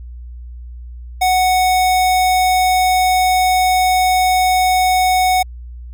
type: tone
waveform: square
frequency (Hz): 740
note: F#5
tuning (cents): 0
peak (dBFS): -12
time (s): 1.21-5.43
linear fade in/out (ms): 10
effects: added 60 Hz sine -29 dBFS peak until 5.93 s